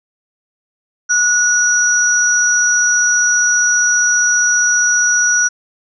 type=tone pair together; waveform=sine; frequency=1455 / 5820 Hz; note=F#6 / F#8; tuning=-29 / -29 cents; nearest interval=2 octaves; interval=2400 cents; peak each=-13 dBFS; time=1.09-5.49 s; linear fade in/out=20 ms; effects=none